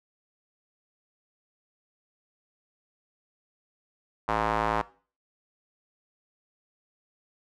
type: tone with band-pass filter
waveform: square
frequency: 54.6 Hz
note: A1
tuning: 13 cents flat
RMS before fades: -27 dBFS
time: 4.28-4.82 s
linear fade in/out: 10 ms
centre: 1000 Hz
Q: 1.9
effects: noise-tail reverb RT60 0.4 s tail -19 dB re dry